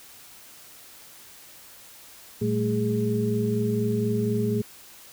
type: tone cluster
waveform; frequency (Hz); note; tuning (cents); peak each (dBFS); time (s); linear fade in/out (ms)
sine; 115.2 / 194.9 / 219 / 413.8; A#2 / G3 / A3 / G#4; -20 / -10 / -8 / -6; -27 / -32 / -26 / -27; 2.41-4.62; 10
effects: white hiss -48 dBFS RMS until 5.12 s